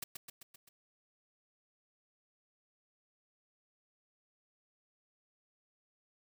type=noise with echo; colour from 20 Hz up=white; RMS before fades=-40 dBFS; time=0.02-0.04 s; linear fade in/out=5 ms; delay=130 ms; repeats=5; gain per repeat=-4 dB; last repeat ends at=0.69 s; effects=none